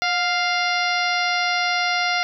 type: harmonic tone with a mistuned harmonic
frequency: 698.5 Hz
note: F5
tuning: in tune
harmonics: 1 / 2 / 3 / 4 / 5 / 6 / 7 / 8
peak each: -24 / -25 / -24 / -30 / -32 / -31 / -30 / -33 dBFS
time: 0.02-2.23 s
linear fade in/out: 0 ms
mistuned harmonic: 1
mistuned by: +47 cents
effects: none